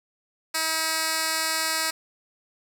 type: tone with band-pass filter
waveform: 10% pulse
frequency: 319.9 Hz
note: D#4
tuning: 48 cents sharp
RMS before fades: -26 dBFS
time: 0.54-1.91 s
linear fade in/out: 10 ms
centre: 7500 Hz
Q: 0.53
effects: none